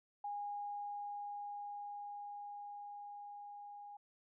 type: tone with level ramp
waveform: sine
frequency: 819 Hz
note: G#5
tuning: 24 cents flat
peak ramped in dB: -39 to -49 dBFS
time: 0.24-3.97 s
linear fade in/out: 5 ms
effects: none